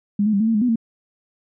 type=tone with pitch steps; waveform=sine; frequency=204.1 / 215.6 / 198.2 / 220.9 / 226.8 / 209.8 / 248.3 / 227 Hz; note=G#3 / A3 / G3 / A3 / A#3 / G#3 / B3 / A#3; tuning=-30 / -35 / +19 / +7 / -47 / +18 / +9 / -46 cents; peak=-15 dBFS; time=0.19-0.758 s; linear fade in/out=5 ms; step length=71 ms; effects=none